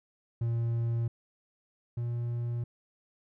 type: tone pair in turn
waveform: triangle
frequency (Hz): 116.54 / 118.99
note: A#2 / A#2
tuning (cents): 0 / +36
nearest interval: unison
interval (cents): 36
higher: second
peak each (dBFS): -25 / -28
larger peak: first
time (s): 0.41-1.08 / 1.97-2.64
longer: neither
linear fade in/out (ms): 5
effects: none